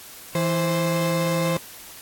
35% pulse tone pair together, 165.04 / 523.3 Hz, E3 / C5, +2 / 0 cents, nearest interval octave + minor sixth, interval 1998 cents, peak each -21 / -22 dBFS, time 0.35-1.57 s, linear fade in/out 2 ms, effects white hiss -42 dBFS RMS until 2.01 s + AAC 64 kbps

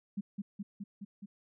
sine tone with echo, 201.1 Hz, G3, 44 cents sharp, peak -32 dBFS, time 0.17-0.21 s, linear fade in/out 10 ms, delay 210 ms, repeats 5, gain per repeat -2 dB, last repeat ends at 1.26 s, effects none

